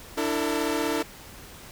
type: chord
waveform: sawtooth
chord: D suspended second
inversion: none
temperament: equal with one note detuned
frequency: 293.7 / 329.6 / 451.1 Hz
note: D4 / E4 / A4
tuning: 0 / 0 / +43 cents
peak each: -25 dBFS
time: 0.17-1.03 s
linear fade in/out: 10 ms
effects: pink hiss -45 dBFS RMS until 1.71 s